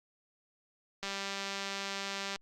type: click train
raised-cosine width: 0.2 ms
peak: -20 dBFS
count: 263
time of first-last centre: 1.03-2.36 s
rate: 197 Hz
effects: Opus 48 kbps